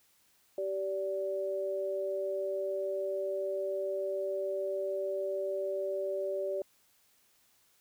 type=tone pair together; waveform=sine; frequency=386.8 / 580 Hz; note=G4 / D5; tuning=-23 / -22 cents; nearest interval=perfect fifth; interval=701 cents; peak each=-35 / -33 dBFS; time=0.58-6.62 s; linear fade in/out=2 ms; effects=white hiss -68 dBFS RMS until 7.8 s